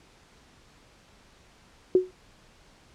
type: tone with exponential decay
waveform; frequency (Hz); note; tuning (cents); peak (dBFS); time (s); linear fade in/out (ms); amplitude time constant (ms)
sine; 368.7; F#4; -6; -12; 1.95-2.11; 2; 34
effects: pink hiss -57 dBFS RMS until 2.94 s + low-pass 7000 Hz 12 dB/octave